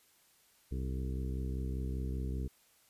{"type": "harmonic tone with a mistuned harmonic", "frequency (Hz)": 65.1, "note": "C2", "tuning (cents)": -8, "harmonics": [1, 2, 3, 4, 5, 6, 7], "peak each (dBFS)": [-35, -41, -45, -47, -49, -51, -52], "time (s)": [0.71, 2.48], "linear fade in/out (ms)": 10, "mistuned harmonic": 7, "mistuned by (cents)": -36, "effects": ["white hiss -67 dBFS RMS until 2.89 s", "resampled to 32000 Hz"]}